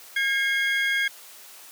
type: tone cluster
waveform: triangle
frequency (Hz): 1624 / 2149 / 3289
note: G#6 / C7 / G#7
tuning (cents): -39 / +46 / -18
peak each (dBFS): -22 / -24 / -29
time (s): 0.16-1.08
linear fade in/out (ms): 5
effects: white hiss -46 dBFS RMS until 1.71 s + high-pass 400 Hz 12 dB/octave